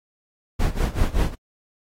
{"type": "noise with tremolo", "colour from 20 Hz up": "brown", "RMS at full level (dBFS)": -18, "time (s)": [0.59, 1.35], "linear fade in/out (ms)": 10, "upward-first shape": "sine", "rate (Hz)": 5.2, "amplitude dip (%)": 85, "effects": ["AAC 48 kbps"]}